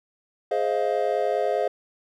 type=chord; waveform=triangle; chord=F minor seventh; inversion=first; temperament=just; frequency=419.1 / 523.8 / 628.6 / 698.5 Hz; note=Ab4 / C5 / Eb5 / F5; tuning=+16 / +2 / +18 / 0 cents; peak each=-25 dBFS; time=0.51-1.68 s; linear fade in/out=5 ms; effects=none